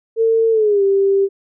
sine tone with pitch glide, 451.5 to 393.1 Hz, A4 to G4, +45 to +5 cents, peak -11 dBFS, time 0.16-1.29 s, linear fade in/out 50 ms, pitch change -240 cents, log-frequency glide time 0.51-0.83 s, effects none

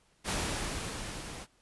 pink noise with level ramp, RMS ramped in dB -31 to -44 dBFS, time 0.24-1.47 s, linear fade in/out 50 ms, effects pink hiss -68 dBFS RMS until 1.61 s + resampled to 24000 Hz

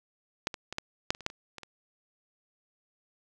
clicks, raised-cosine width 0.2 ms, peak -11 / -20 / -20 / -14 / -8 / -28 / -28 / -12 / -29 / -24 / -27 dBFS, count 11, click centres 0.471 / 0.542 / 0.726 / 0.784 / 1.105 / 1.149 / 1.207 / 1.264 / 1.301 / 1.583 / 1.633 s, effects none

